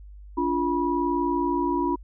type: tone cluster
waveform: sine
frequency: 286.6 / 347 / 973 Hz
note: D4 / F4 / B5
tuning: -42 / -11 / -26 cents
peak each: -26 dBFS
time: 0.37-1.96 s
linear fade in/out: 10 ms
effects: added 50 Hz sine -41 dBFS peak until 2.03 s